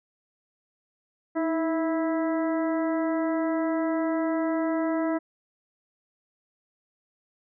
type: harmonic tone with a mistuned harmonic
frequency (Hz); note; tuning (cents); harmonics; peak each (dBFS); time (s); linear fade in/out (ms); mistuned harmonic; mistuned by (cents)
327.8; E4; -10; 1 / 2 / 3 / 4 / 5 / 6; -25 / -29 / -36 / -38 / -42 / -42; 1.35-5.19; 20; 1; -48
effects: none